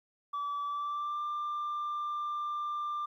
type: tone with pitch glide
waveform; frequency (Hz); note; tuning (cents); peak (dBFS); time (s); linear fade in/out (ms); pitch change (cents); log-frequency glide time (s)
sine; 1152 to 1189.2; D6 to D6; -34 to +21; -30; 0.33-3.06; 10; +55; 0.64-1.22
effects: tanh soft clip ceiling -31 dBFS + 12-bit